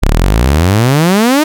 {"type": "exponential sweep", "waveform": "sawtooth", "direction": "up", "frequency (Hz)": [32, 317.9], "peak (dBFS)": -3, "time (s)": [0.02, 1.44], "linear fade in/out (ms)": 10, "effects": []}